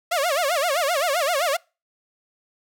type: tone with vibrato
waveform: sawtooth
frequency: 625 Hz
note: D#5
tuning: 8 cents sharp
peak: -16 dBFS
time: 0.11-1.57 s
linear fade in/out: 10 ms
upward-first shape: sine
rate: 7.7 Hz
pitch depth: 250 cents each way
effects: noise-tail reverb RT60 0.3 s tail -26 dB re dry